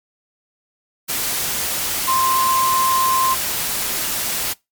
sine tone in noise, 1046.5 Hz, C6, in tune, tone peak -15 dBFS, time 2.07-3.35 s, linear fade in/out 20 ms, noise white, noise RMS -22 dBFS, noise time 1.08-4.54 s, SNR +4 dB, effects noise-tail reverb RT60 0.2 s tail -23 dB re dry + MP3 96 kbps

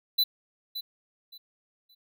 square tone with echo, 3993 Hz, B7, 18 cents sharp, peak -21 dBFS, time 0.18-0.24 s, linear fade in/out 10 ms, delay 570 ms, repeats 3, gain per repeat -12 dB, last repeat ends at 1.95 s, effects none

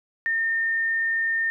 sine tone, 1818 Hz, A#6, 44 cents flat, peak -21 dBFS, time 0.26-1.5 s, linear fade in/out 0 ms, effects none

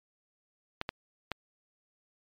clicks, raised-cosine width 0.3 ms, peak -16 dBFS, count 3, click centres 0.814 / 0.891 / 1.317 s, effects MP3 96 kbps

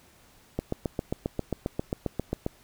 click train, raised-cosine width 2 ms, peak -14 dBFS, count 15, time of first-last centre 0.59-2.464 s, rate 7.47 Hz, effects pink hiss -58 dBFS RMS until 2.63 s

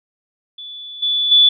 sine tone with level steps, 3460 Hz, A7, 30 cents flat, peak -30 / -15 / -7 dBFS, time 0.58-1.49 s, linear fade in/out 5 ms, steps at 1.02 / 1.31 s, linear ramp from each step 10 ms, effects none

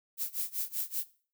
violet noise with tremolo, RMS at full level -32 dBFS, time 0.17-1.05 s, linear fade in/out 50 ms, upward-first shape sine, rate 5.2 Hz, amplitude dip 95%, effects noise-tail reverb RT60 0.4 s tail -18 dB re dry

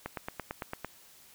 click train, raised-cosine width 0.5 ms, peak -20 dBFS, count 8, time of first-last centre 0.06-0.847 s, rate 8.9 Hz, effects white hiss -57 dBFS RMS until 1.34 s

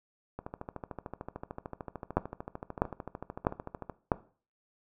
two click trains, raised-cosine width 1 ms, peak -10 / -24 dBFS, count 4 / 48, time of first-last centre 2.17-4.118 / 0.39-3.897 s, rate 1.54 / 13.4 Hz, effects noise-tail reverb RT60 0.4 s tail -17 dB re dry

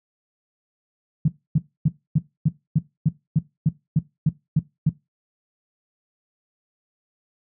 sine tone bursts, 153.8 Hz, D#3, 20 cents flat, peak -13 dBFS, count 13, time 1.25-4.893 s, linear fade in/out 5 ms, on 31 ms, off 270 ms, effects noise-tail reverb RT60 0.2 s tail -17 dB re dry + high-pass 60 Hz 12 dB/octave

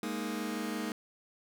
sawtooth chord, Ab suspended second, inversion none, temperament just, 207.7 / 233.6 / 311.5 Hz, Ab3 / Bb3 / Eb4, 0 / +4 / +2 cents, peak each -34 dBFS, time 0.03-0.92 s, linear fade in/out 2 ms, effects none

